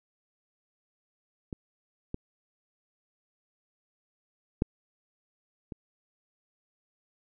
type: clicks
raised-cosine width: 3 ms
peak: -23 / -20 / -11 / -25 dBFS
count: 4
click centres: 1.528 / 2.144 / 4.621 / 5.722 s
effects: none